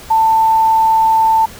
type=tone with quantisation; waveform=sine; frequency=890 Hz; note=A5; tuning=20 cents sharp; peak=-8 dBFS; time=0.1-1.46 s; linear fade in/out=10 ms; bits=6; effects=pink hiss -35 dBFS RMS until 1.59 s